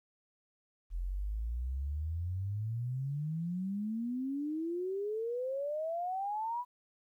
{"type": "exponential sweep", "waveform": "sine", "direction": "up", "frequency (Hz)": [41.49, 996], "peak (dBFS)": -33, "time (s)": [0.9, 6.65], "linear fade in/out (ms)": 50, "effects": ["12-bit"]}